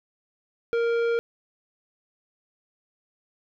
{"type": "tone with tanh clipping", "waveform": "triangle", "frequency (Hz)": 466.2, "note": "A#4", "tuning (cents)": 0, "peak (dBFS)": -23, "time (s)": [0.73, 1.19], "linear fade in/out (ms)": 0, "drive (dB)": 16, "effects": []}